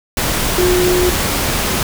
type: tone in noise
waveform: sine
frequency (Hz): 360.1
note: F#4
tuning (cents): -47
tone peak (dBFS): -12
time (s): 0.58-1.1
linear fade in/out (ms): 2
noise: pink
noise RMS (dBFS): -17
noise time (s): 0.17-1.83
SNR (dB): +2
effects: none